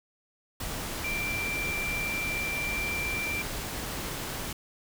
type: tone in noise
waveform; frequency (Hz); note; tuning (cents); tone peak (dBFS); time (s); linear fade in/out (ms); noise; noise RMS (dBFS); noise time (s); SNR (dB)
sine; 2356; D7; +5; -30; 1.04-3.42; 5; pink; -35; 0.6-4.53; +2
effects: none